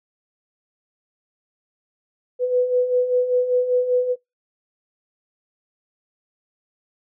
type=beating tone pair; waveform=sine; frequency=493.9 / 499 Hz; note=B4 / B4; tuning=0 / +18 cents; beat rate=5.1 Hz; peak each=-24 / -17 dBFS; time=2.39-4.16 s; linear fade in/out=50 ms; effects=noise-tail reverb RT60 0.2 s tail -25 dB re dry